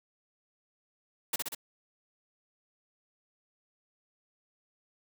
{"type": "noise with echo", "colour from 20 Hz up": "white", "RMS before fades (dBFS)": -30, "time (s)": [1.33, 1.36], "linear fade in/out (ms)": 5, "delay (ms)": 63, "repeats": 3, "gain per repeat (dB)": -3, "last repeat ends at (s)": 1.549, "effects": []}